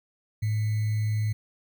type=tone with sample-and-hold; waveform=sine; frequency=107.5 Hz; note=A2; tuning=40 cents flat; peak=-23 dBFS; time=0.42-1.33 s; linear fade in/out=10 ms; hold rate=2100 Hz; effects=none